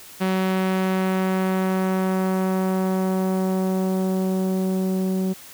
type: tone with low-pass filter sweep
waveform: sawtooth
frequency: 188.1 Hz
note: F#3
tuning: 29 cents sharp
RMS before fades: -22 dBFS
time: 0.2-5.34 s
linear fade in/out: 20 ms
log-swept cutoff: 3400 to 380 Hz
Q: 0.79
effects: white hiss -43 dBFS RMS until 5.53 s